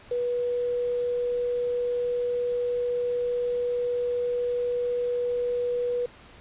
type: tone with quantisation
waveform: sine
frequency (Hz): 487.2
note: B4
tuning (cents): -24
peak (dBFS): -24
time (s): 0.11-6.06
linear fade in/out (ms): 5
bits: 7
effects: pink hiss -50 dBFS RMS until 6.4 s + resampled to 8000 Hz